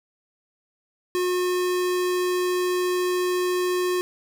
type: tone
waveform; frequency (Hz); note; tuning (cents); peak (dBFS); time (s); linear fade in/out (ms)
square; 361.4; F#4; -41; -22; 1.15-4.01; 0
effects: none